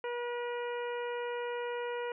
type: harmonic tone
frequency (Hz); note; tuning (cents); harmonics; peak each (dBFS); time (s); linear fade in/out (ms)
481.8; B4; -43; 1 / 2 / 3 / 4 / 5 / 6; -35 / -41 / -45 / -47 / -49 / -51; 0.04-2.12; 2
effects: none